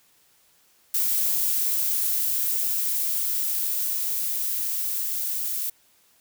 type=noise with level ramp; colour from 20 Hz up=violet; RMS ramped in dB=-23 to -28 dBFS; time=0.94-5.7 s; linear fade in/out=5 ms; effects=white hiss -61 dBFS RMS until 6.2 s